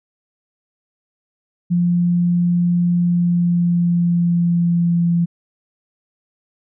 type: tone with pitch glide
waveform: sine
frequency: 174.61 to 171.02 Hz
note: F3 to F3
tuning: 0 to -36 cents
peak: -13 dBFS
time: 1.7-5.26 s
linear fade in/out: 20 ms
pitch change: -36 cents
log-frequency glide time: 2.97-5.09 s
effects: none